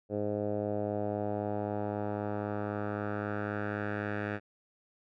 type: tone with low-pass filter sweep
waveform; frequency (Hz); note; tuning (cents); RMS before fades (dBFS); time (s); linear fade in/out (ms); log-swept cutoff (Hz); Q
10% pulse; 103.83; G#2; 0; -34; 0.09-4.4; 50; 520 to 1900; 2.4
effects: none